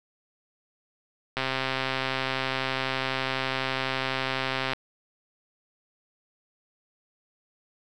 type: click train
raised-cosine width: 0.3 ms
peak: -11 dBFS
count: 445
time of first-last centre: 1.37-4.734 s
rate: 132 Hz
effects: none